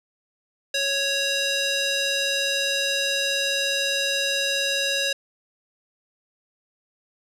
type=tone with band-pass filter; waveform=square; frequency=554.4 Hz; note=C#5; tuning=in tune; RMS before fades=-24 dBFS; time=0.74-5.13 s; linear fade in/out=5 ms; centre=4100 Hz; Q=1.2; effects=none